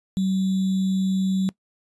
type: tone with sample-and-hold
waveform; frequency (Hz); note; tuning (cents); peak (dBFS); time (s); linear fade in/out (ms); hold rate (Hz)
sine; 190; F#3; +46; -19; 0.17-1.49; 0; 3675
effects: noise-tail reverb RT60 0.1 s tail -21 dB re dry + resampled to 24000 Hz